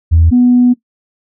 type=tone pair in turn; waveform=sine; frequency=82.2 / 246.3 Hz; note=E2 / B3; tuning=-4 / -5 cents; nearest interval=octave + perfect fifth; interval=1899 cents; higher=second; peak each=-4 dBFS; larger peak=neither; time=0.11-0.31 / 0.31-0.74 s; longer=second; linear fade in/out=20 ms; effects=noise-tail reverb RT60 0.1 s tail -17 dB re dry + tanh soft clip ceiling 0 dBFS